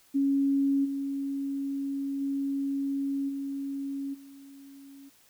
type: tone with level steps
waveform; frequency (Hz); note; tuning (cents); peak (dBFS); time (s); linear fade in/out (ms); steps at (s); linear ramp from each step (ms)
sine; 276.5; C#4; -4; -22 / -29 / -27 / -31 / -46; 0.14-5.1; 20; 0.84 / 2.2 / 3.28 / 4.13; 20
effects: white hiss -61 dBFS RMS until 5.29 s